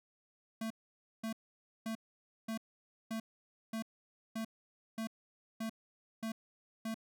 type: tone bursts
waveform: square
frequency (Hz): 223.2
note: A3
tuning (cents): +25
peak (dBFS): -37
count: 11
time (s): 0.61-6.944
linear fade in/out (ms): 5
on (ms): 94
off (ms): 530
effects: none